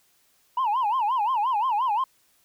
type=tone with vibrato; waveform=sine; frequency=932 Hz; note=A#5; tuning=1 cent flat; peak=-19 dBFS; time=0.57-2.04 s; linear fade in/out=5 ms; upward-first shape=sine; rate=5.7 Hz; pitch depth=230 cents each way; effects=tanh soft clip ceiling -19 dBFS + white hiss -64 dBFS RMS until 2.44 s